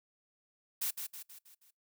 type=noise with echo; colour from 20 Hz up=blue; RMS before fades=-34 dBFS; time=0.81-0.91 s; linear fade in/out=10 ms; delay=160 ms; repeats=5; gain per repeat=-6 dB; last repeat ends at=1.71 s; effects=noise-tail reverb RT60 0.2 s tail -25 dB re dry